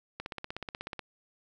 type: click train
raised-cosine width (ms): 0.3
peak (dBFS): -21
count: 14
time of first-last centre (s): 0.2-0.993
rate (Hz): 16.4
effects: none